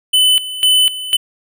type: tone with tremolo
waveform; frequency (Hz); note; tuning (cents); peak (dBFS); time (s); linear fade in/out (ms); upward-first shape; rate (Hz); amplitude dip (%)
square; 3014; F#7; +31; -9; 0.13-1.17; 10; square; 2; 80
effects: none